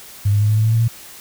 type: tone with pitch steps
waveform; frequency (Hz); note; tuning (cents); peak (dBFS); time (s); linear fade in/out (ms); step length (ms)
sine; 101.3 / 103.25 / 105.24 / 107.26 / 109.33 / 111.43 / 113.57 / 115.76; G#2 / G#2 / G#2 / A2 / A2 / A2 / A#2 / A#2; -43 / -10 / +23 / -44 / -11 / +22 / -45 / -12; -12; 0.25-0.882; 10; 79
effects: white hiss -39 dBFS RMS until 1.2 s